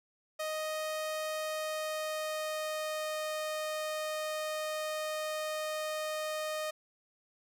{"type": "tone with pitch glide", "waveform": "sawtooth", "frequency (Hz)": [622.3, 618], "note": ["D#5", "D#5"], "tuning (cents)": [0, -12], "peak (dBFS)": -30, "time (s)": [0.39, 6.71], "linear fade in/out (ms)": 10, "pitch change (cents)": -12, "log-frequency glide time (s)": [1.37, 3.17], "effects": []}